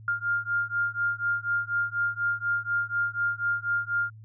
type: beating tone pair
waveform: sine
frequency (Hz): 1402 / 1406.1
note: F6 / F6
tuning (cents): +6 / +11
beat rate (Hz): 4.1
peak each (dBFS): -28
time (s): 0.08-4.1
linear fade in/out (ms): 2
effects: added 109 Hz sine -44 dBFS peak until 4.24 s